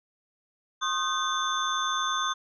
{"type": "tone cluster", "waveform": "sine", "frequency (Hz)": [1069, 1241, 1533, 3520, 6300], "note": ["C6", "D#6", "G6", "A7", "G8"], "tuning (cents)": [37, -5, -39, 0, 8], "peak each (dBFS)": [-30, -31, -34, -31, -37], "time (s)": [0.81, 2.34], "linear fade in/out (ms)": 20, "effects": []}